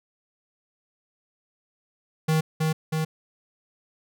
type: tone with echo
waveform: square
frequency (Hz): 157.7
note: D#3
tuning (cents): +24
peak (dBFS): -20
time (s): 2.28-2.41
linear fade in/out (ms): 10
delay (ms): 320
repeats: 2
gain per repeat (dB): -2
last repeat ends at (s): 3.05
effects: none